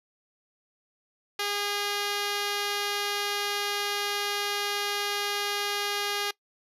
5% pulse tone, 408.3 Hz, G#4, 29 cents flat, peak -16 dBFS, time 1.39-6.31 s, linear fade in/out 5 ms, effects noise-tail reverb RT60 0.1 s tail -21 dB re dry + low-pass 12000 Hz 12 dB/octave

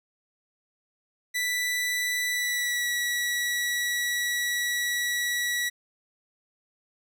sawtooth tone with pitch glide, 1975.5 to 1937.1 Hz, B6 to B6, 0 to -34 cents, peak -22 dBFS, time 1.34-5.7 s, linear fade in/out 20 ms, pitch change -34 cents, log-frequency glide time 2.29-2.89 s, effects none

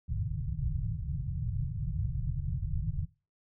white low-pass noise, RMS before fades -33 dBFS, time 0.08-3.06 s, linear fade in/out 20 ms, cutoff 160 Hz, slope 96 dB/octave, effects noise-tail reverb RT60 0.3 s tail -20 dB re dry

